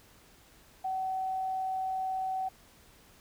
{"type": "tone", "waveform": "sine", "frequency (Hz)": 757, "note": "F#5", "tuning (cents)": 39, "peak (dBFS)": -30, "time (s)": [0.84, 2.49], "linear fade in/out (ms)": 10, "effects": ["pink hiss -59 dBFS RMS until 3.2 s"]}